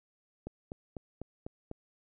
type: click train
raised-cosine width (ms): 2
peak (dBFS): -26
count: 6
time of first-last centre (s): 0.47-1.714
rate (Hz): 4.02
effects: none